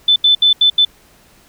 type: tone bursts at uneven times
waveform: sine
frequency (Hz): 3516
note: A7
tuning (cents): -2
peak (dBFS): -7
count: 5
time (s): 0.08-0.16 / 0.24-0.35 / 0.42-0.53 / 0.61-0.7 / 0.78-0.85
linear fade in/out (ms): 5
effects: pink hiss -49 dBFS RMS until 1.48 s